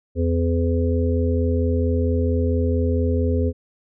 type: harmonic tone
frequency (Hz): 84.4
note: E2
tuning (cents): +41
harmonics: 1 / 3 / 5 / 6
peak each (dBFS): -19 / -24 / -26 / -27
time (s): 0.15-3.53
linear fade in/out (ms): 50
effects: none